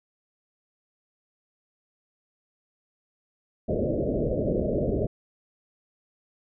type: low-pass noise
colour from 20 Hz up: white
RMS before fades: -26 dBFS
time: 3.68-5.07 s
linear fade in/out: 10 ms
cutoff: 630 Hz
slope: 96 dB/octave
effects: none